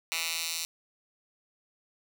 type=tone with high-pass filter sweep; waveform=10% pulse; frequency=164.81 Hz; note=E3; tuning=in tune; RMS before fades=-33 dBFS; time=0.12-0.65 s; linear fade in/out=0 ms; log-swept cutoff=2500 to 4600 Hz; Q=1.1; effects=none